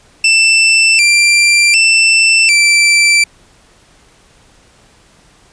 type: tone with pitch steps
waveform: sawtooth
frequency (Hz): 2664 / 2365 / 2669 / 2339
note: E7 / D7 / E7 / D7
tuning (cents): +18 / +12 / +21 / -8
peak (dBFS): -3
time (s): 0.24-3.24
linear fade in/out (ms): 5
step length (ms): 750
effects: pink hiss -47 dBFS RMS until 5.52 s + resampled to 22050 Hz